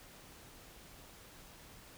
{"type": "silence", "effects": ["pink hiss -56 dBFS RMS until 1.97 s"]}